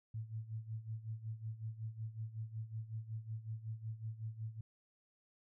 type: tone with tremolo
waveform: sine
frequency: 110.8 Hz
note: A2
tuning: 13 cents sharp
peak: -38 dBFS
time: 0.14-4.61 s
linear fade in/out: 5 ms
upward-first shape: sine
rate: 5.4 Hz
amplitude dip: 80%
effects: none